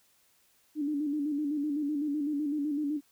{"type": "tone with vibrato", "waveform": "sine", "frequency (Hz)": 293.7, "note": "D4", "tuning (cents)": 0, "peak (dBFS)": -28, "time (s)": [0.75, 3.01], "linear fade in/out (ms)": 50, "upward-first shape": "square", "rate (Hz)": 7.9, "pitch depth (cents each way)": 59, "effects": ["white hiss -67 dBFS RMS until 3.11 s"]}